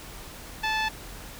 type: tone with low-pass filter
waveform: 10% pulse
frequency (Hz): 873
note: A5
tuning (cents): -14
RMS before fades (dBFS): -27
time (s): 0.63-0.89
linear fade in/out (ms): 10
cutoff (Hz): 3300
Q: 0.62
effects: added 42 Hz sine -45 dBFS peak until 1.39 s + pink hiss -43 dBFS RMS until 1.39 s